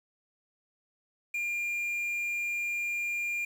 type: tone with quantisation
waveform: triangle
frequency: 2400 Hz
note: D7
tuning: 37 cents sharp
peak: -28 dBFS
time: 1.34-3.45 s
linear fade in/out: 5 ms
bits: 9
effects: none